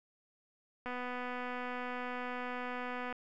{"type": "click train", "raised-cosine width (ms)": 0.5, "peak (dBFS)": -26, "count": 563, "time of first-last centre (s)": [0.86, 3.126], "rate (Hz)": 248, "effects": []}